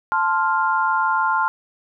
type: chord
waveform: sine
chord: F major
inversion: first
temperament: equal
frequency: 880 / 1046.5 / 1396.9 Hz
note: A5 / C6 / F6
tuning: 0 / 0 / 0 cents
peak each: -21 dBFS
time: 0.12-1.48 s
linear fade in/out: 0 ms
effects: none